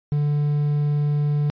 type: tone with quantisation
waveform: triangle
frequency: 146.9 Hz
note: D3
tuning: 1 cent sharp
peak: -16 dBFS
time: 0.12-1.5 s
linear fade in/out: 0 ms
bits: 7
effects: resampled to 11025 Hz